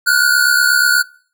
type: tone pair together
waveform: square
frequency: 1431 / 1499.3 Hz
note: F6 / F#6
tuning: +42 / +22 cents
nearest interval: minor second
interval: 80 cents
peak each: -13 dBFS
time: 0.06-1.03 s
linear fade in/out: 20 ms
effects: noise-tail reverb RT60 0.5 s tail -24 dB re dry